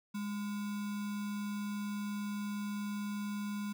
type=tone with sample-and-hold; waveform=sine; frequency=205.7 Hz; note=G#3; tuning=16 cents flat; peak=-35 dBFS; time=0.14-3.73 s; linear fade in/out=10 ms; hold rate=1225 Hz; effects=none